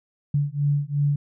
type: beating tone pair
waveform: sine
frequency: 142.8 / 145.6 Hz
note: D3 / D3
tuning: -48 / -15 cents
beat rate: 2.8 Hz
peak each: -23 dBFS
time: 0.34-1.16 s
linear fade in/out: 5 ms
effects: none